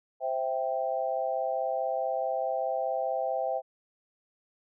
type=chord; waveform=sine; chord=C major; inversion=none; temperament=equal; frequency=523.3 / 659.3 / 784 Hz; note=C5 / E5 / G5; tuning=0 / 0 / 0 cents; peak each=-32 / -31 / -32 dBFS; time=0.2-3.62 s; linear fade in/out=50 ms; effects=none